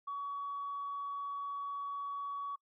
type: tone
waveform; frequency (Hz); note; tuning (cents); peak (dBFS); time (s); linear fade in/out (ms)
sine; 1129; C#6; +31; -36; 0.07-2.56; 10
effects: noise-tail reverb RT60 0.1 s tail -25 dB re dry + tanh soft clip ceiling -32 dBFS